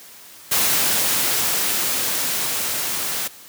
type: noise with level ramp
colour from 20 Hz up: white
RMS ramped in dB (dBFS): -18 to -25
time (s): 0.51-3.28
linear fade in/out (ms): 10
effects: white hiss -43 dBFS RMS until 3.48 s + high-pass 100 Hz 12 dB/octave